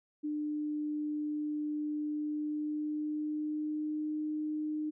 sine tone with pitch glide, 299.8 to 305.2 Hz, D4 to D#4, +36 to -33 cents, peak -32 dBFS, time 0.23-4.91 s, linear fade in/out 20 ms, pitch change +31 cents, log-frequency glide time 2.13-4.15 s, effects none

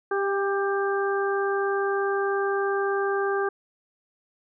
harmonic tone with a mistuned harmonic, 395.2 Hz, G4, 14 cents sharp, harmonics 1 / 2 / 3 / 4, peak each -24 / -31 / -31 / -31 dBFS, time 0.11-3.49 s, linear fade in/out 5 ms, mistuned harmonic 2, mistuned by +19 cents, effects none

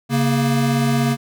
square tone pair together, 137.4 / 234.4 Hz, C#3 / A#3, -15 / +10 cents, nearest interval major sixth, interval 925 cents, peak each -19 dBFS, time 0.09-1.17 s, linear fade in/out 50 ms, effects none

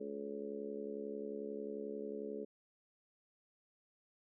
harmonic tone with a mistuned harmonic, 71.2 Hz, C#2, 47 cents sharp, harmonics 3 / 4 / 5 / 6 / 7 / 8, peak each -48 / -49 / -51 / -43 / -54 / -51 dBFS, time 0-2.45 s, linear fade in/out 10 ms, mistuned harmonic 8, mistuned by -29 cents, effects none

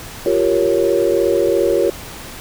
sine chord, G half-diminished seventh, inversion third, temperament equal, 349.2 / 392 / 466.2 / 554.4 Hz, F4 / G4 / Bb4 / Db5, 0 / 0 / 0 / 0 cents, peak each -18 dBFS, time 0.26-1.9 s, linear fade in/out 2 ms, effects pink hiss -33 dBFS RMS until 2.4 s

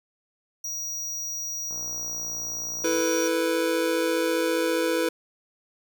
square tone, 5760 Hz, F#8, 47 cents flat, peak -30 dBFS, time 0.64-3.28 s, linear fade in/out 5 ms
click train, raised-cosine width 1 ms, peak -32 dBFS, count 78, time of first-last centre 1.71-3.006 s, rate 59.4 Hz
square chord, E suspended fourth, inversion none, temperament just, 329.6 / 439.5 / 494.4 Hz, E4 / A4 / B4, 0 / -2 / +2 cents, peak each -27 / -31 / -26 dBFS, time 2.84-5.09 s, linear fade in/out 5 ms
effects none

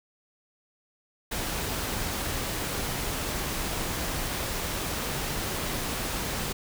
pink noise, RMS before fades -31 dBFS, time 1.31-6.53 s, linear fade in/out 10 ms, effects none

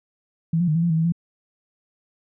sine tone with pitch steps, 164.2 / 176.1 / 153.2 / 166.4 / 171.8 / 160.2 / 162.5 / 169.9 Hz, E3 / F3 / D#3 / E3 / F3 / E3 / E3 / F3, -6 / +15 / -27 / +17 / -28 / -49 / -24 / -47 cents, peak -17 dBFS, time 0.53-1.122 s, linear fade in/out 5 ms, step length 74 ms, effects none

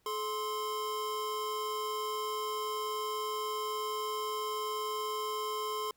square tone pair together, 429.7 / 1046.5 Hz, A4 / C6, -41 / 0 cents, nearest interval octave + minor third, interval 1541 cents, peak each -38 / -36 dBFS, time 0.06-5.91 s, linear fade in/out 2 ms, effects pink hiss -72 dBFS RMS until 5.96 s

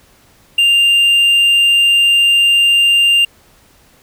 triangle tone, 2794 Hz, F7, in tune, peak -6 dBFS, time 0.58-3.25 s, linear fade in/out 5 ms, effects pink hiss -49 dBFS RMS until 4.02 s

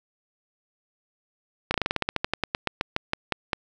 slowing click train, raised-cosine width 0.3 ms, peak -7 dBFS, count 20, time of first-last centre 1.71-3.532 s, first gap 32 ms, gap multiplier 1.11, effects none

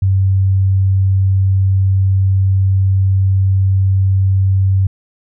sine tone, 96 Hz, G2, 36 cents flat, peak -9 dBFS, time 0.02-4.87 s, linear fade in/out 5 ms, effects none

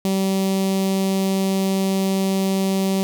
sawtooth tone with notch filter, 192.5 Hz, G3, 31 cents flat, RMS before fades -20 dBFS, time 0.05-3.03 s, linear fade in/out 0 ms, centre 1500 Hz, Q 0.73, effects none

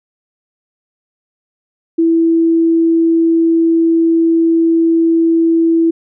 sine tone, 330 Hz, E4, 2 cents sharp, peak -8 dBFS, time 1.98-5.91 s, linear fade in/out 10 ms, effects none

